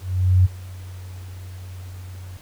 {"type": "tone with ADSR envelope", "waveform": "sine", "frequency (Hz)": 92, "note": "F#2", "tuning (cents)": -9, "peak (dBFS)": -10, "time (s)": [0, 2.37], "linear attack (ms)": 450, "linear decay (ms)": 20, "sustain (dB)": -23, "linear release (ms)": 4, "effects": ["pink hiss -48 dBFS RMS until 2.41 s"]}